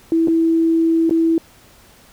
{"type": "tone with dropouts", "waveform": "sine", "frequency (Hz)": 328.1, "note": "E4", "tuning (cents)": -8, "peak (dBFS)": -12, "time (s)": [0.12, 1.38], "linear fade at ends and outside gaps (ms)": 1, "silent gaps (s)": [[0.274, 0.282], [1.095, 1.109]], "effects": ["pink hiss -48 dBFS RMS until 2.12 s"]}